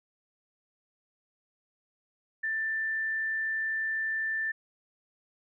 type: tone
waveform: sine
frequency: 1774 Hz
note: A6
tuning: 14 cents sharp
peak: -28 dBFS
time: 2.43-4.52 s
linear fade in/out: 10 ms
effects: none